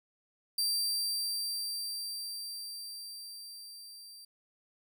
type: tone with level ramp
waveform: sawtooth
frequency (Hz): 4699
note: D8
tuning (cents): 0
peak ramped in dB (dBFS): -25 to -46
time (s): 0.58-4.25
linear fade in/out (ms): 5
effects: none